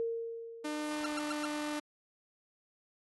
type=tone with exponential decay; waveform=sine; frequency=460 Hz; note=A#4; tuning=23 cents flat; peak=-30 dBFS; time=0-1.52 s; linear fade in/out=0 ms; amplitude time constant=330 ms
type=tone with pitch glide; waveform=sawtooth; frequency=301.2 to 298.6 Hz; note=D4 to D4; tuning=+44 to +29 cents; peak=-31 dBFS; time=0.64-1.8 s; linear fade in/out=10 ms; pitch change=-15 cents; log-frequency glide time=1-1.18 s
type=tone bursts; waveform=sawtooth; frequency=1367 Hz; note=F6; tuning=37 cents flat; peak=-32 dBFS; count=4; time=1.04-1.454 s; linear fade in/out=5 ms; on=21 ms; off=110 ms
effects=AAC 32 kbps